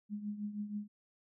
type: tone with tremolo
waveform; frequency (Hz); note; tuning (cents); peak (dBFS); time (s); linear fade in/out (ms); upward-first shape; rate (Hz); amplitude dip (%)
sine; 207.7; G#3; 0; -34; 0.09-0.88; 50; triangle; 6.3; 75
effects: none